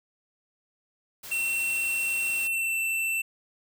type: noise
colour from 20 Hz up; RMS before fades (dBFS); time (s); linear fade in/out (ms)
white; -41; 1.23-2.48; 10
type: tone with pitch glide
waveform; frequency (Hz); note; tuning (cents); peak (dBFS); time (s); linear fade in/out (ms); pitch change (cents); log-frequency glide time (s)
square; 2714 to 2677; E7 to E7; +50 to +26; -26; 1.31-3.22; 10; -24; 2.32-2.78
effects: none